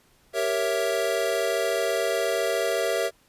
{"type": "chord", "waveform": "square", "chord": "G diminished seventh", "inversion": "none", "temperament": "equal", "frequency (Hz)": [392, 466.2, 554.4, 659.3], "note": ["G4", "Bb4", "Db5", "Fb5"], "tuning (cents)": [0, 0, 0, 0], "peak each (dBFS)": [-31, -29, -30, -28], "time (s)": [0.33, 3.11], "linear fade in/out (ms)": 50, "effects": ["pink hiss -61 dBFS RMS until 3.28 s", "resampled to 32000 Hz"]}